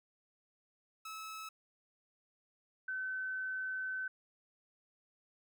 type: tone pair in turn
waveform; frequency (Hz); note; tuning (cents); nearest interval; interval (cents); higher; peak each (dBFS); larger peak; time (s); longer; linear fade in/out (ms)
sawtooth / sine; 1298 / 1523.6; E6 / G6; -27 / -50; minor third; 277; second; -40 / -36; second; 1.05-1.49 / 2.88-4.08; second; 5
effects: none